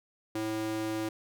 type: tone with high-pass filter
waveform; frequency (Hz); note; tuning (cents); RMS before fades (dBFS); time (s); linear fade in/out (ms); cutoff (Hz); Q
square; 109.2; A2; -13; -33; 0.35-1.09; 5; 270; 2.2
effects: none